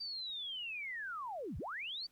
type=linear two-way sweep; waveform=sine; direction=down then up; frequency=4699 to 48.51 to 4699 Hz; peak=-39 dBFS; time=0-2.07 s; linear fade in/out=10 ms; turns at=1.58 s; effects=pink hiss -72 dBFS RMS until 2.11 s + MP3 96 kbps